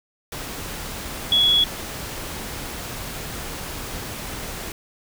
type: tone in noise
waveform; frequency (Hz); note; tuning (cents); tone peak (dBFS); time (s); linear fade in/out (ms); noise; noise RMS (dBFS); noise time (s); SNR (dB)
sine; 3365; G#7; +22; -14; 1.32-1.64; 2; pink; -32; 0.32-4.72; +15
effects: none